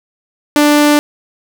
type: tone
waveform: sawtooth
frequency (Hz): 294.8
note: D4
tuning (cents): +7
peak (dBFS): -3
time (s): 0.56-0.99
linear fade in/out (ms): 0
effects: none